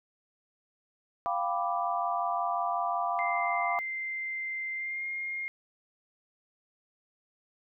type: chord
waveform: sine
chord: G dominant seventh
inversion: third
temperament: equal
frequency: 698.5 / 784 / 987.8 / 1174.7 Hz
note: F5 / G5 / B5 / D6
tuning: 0 / 0 / 0 / 0 cents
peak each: -31 / -35 / -34 / -33 dBFS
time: 1.26-3.79 s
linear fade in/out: 0 ms
type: tone with pitch glide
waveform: sine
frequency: 2086 to 2129 Hz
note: C7 to C7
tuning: -6 to +30 cents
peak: -32 dBFS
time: 3.19-5.48 s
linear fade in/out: 0 ms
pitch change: +36 cents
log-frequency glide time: 4.74-5.05 s
effects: none